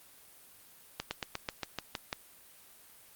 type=slowing click train; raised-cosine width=0.2 ms; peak=-16 dBFS; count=9; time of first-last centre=1-2.129 s; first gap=110 ms; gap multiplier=1.07; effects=white hiss -57 dBFS RMS until 3.15 s + Opus 32 kbps